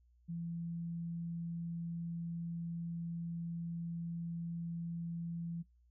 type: tone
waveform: sine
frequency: 168.6 Hz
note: E3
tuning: 39 cents sharp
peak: -38 dBFS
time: 0.28-5.63 s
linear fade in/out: 20 ms
effects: noise-tail reverb RT60 0.2 s tail -25 dB re dry + added 60 Hz sine -65 dBFS peak until 5.9 s